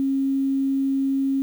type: tone with quantisation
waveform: sine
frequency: 271.2 Hz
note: C#4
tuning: 38 cents flat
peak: -19 dBFS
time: 0-1.42 s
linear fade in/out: 0 ms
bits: 8
effects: none